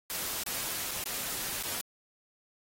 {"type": "noise with dropouts", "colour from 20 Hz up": "white", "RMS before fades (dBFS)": -35, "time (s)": [0.1, 1.81], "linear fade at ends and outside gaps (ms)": 0, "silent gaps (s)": [[0.435, 0.463], [0.91, 0.914], [1.039, 1.059], [1.627, 1.635]], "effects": ["AAC 48 kbps"]}